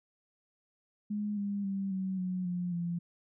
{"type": "tone with pitch steps", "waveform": "sine", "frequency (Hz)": [208.2, 201.7, 195.38, 189.27, 183.35, 177.62, 172.07], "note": ["G#3", "G3", "G3", "F#3", "F#3", "F3", "F3"], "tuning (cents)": [5, 50, -5, 40, -15, 30, -25], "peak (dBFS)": -31, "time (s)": [1.1, 2.99], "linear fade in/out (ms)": 10, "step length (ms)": 270, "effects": []}